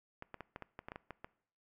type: clicks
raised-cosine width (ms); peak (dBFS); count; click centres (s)
0.5; -29; 11; 0.224 / 0.343 / 0.407 / 0.561 / 0.623 / 0.791 / 0.885 / 0.919 / 0.959 / 1.107 / 1.245
effects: noise-tail reverb RT60 0.6 s tail -21 dB re dry